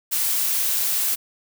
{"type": "noise", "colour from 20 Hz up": "blue", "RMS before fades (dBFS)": -22, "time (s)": [0.11, 1.16], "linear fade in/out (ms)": 20, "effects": []}